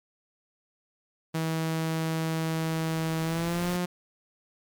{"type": "noise with exponential growth", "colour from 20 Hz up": "pink", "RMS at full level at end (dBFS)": -38, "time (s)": [1.33, 3.77], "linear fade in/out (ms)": 5, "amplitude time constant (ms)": 530}
{"type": "tone with pitch glide", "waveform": "sawtooth", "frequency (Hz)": [161.3, 177.94], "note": ["E3", "F3"], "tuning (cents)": [-37, 33], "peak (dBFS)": -23, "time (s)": [1.34, 3.86], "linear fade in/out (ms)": 10, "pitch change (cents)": 170, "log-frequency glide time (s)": [3.23, 3.72]}
{"effects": []}